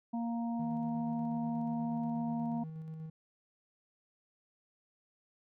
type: harmonic tone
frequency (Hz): 233.1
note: A#3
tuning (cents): 0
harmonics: 1 / 3 / 4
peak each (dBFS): -33 / -43 / -46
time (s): 0.13-2.64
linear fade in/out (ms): 10
type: tone with tremolo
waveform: triangle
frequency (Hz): 158.9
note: D#3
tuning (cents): +37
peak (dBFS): -38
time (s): 0.59-3.1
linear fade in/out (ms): 5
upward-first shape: square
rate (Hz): 8.3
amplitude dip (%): 25
effects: none